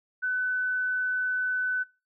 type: tone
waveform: sine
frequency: 1504 Hz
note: F#6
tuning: 28 cents sharp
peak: -25 dBFS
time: 0.22-1.84 s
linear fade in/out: 20 ms
effects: noise-tail reverb RT60 0.3 s tail -23 dB re dry